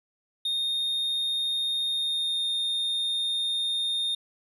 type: tone with pitch glide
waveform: triangle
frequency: 3683 to 3660 Hz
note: A#7 to A#7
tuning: -22 to -32 cents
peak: -24 dBFS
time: 0.45-4.15 s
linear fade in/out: 5 ms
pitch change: -10 cents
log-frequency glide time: 1.88-2.46 s
effects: none

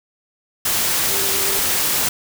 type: tone in noise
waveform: sine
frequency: 392 Hz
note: G4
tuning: in tune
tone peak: -29 dBFS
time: 1.1-1.59 s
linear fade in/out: 5 ms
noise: white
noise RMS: -19 dBFS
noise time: 0.65-2.09 s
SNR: -13 dB
effects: none

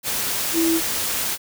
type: tone in noise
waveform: sine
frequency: 329.6 Hz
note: E4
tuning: in tune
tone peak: -17 dBFS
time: 0.53-0.81 s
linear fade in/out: 50 ms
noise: white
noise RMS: -24 dBFS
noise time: 0.03-1.38 s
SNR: +4 dB
effects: none

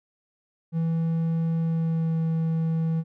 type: tone with pitch glide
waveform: triangle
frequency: 164.2 to 162.41 Hz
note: E3 to E3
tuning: -6 to -25 cents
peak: -20 dBFS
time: 0.72-3.04 s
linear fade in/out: 50 ms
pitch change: -19 cents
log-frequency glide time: 1.59-2.18 s
effects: none

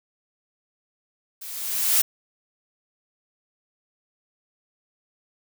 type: noise with level ramp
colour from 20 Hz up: blue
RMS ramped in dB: -38 to -17 dBFS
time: 1.41-2.02 s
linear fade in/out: 10 ms
effects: none

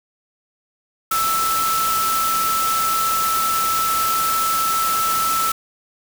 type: tone in noise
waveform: sine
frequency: 1318.5 Hz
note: E6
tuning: in tune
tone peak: -18 dBFS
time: 1.11-5.52 s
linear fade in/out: 5 ms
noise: white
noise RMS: -24 dBFS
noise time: 1.11-5.52 s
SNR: +3 dB
effects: none

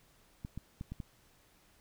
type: clicks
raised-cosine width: 5 ms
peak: -28 dBFS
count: 5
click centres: 0.449 / 0.576 / 0.811 / 0.92 / 1.002 s
effects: pink hiss -66 dBFS RMS until 1.8 s

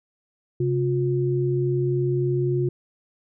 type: tone pair together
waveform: sine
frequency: 133.68 / 357.1 Hz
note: C3 / F4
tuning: +38 / +39 cents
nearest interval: octave + perfect fourth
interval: 1701 cents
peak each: -22 / -23 dBFS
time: 0.6-2.69 s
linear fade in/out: 5 ms
effects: none

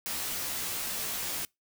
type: noise with comb filter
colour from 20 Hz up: white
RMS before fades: -34 dBFS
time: 0.06-1.45 s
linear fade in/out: 0 ms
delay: 15 ms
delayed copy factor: -0.75
effects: noise-tail reverb RT60 0.2 s tail -26 dB re dry

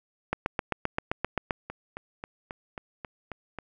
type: two click trains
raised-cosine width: 0.5 ms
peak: -11 / -21 dBFS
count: 10 / 8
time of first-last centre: 0.33-1.508 / 1.7-3.587 s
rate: 7.64 / 3.71 Hz
effects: none

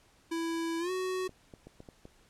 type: tone with pitch glide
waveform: square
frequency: 331 to 371.5 Hz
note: E4 to F#4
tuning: +7 to +7 cents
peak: -32 dBFS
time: 0.31-1.28 s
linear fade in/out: 10 ms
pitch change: +200 cents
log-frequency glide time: 0.79-0.91 s
type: clicks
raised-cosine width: 2 ms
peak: -34 dBFS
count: 6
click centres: 1.293 / 1.538 / 1.67 / 1.804 / 1.888 / 2.054 s
effects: pink hiss -64 dBFS RMS until 2.29 s + low-pass 10000 Hz 12 dB/octave

